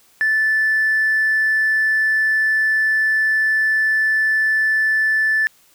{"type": "tone", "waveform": "triangle", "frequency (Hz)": 1753, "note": "A6", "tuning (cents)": -7, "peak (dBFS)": -11, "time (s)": [0.21, 5.47], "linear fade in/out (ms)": 0, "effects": ["tanh soft clip ceiling -11 dBFS", "white hiss -54 dBFS RMS until 5.74 s"]}